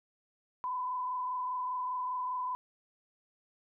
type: tone with frequency modulation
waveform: sine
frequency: 1005 Hz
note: B5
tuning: 30 cents sharp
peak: -32 dBFS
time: 0.64-2.55 s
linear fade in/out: 0 ms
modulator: 25 Hz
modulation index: 0.74
effects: none